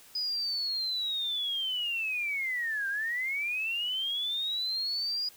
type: linear two-way sweep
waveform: sine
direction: down then up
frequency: 4998 to 1568 to 4915 Hz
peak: -29 dBFS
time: 0.15-5.29 s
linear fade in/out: 5 ms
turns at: 2.88 s
effects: white hiss -55 dBFS RMS until 5.36 s